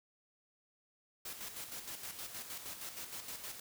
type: noise with tremolo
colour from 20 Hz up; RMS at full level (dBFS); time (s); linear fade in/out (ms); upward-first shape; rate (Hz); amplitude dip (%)
white; -44; 1.25-3.6; 5; square; 6.4; 50
effects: none